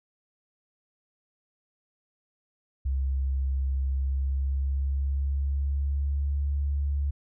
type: tone with pitch glide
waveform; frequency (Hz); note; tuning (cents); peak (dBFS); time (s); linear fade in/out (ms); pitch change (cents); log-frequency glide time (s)
sine; 67 to 70.94; C2 to C#2; +42 to +41; -24; 2.85-7.11; 10; +99; 3.87-6.44
effects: none